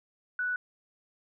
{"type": "tone", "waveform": "sine", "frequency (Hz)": 1480, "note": "F#6", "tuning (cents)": 0, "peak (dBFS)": -28, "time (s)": [0.39, 0.56], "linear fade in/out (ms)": 2, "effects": []}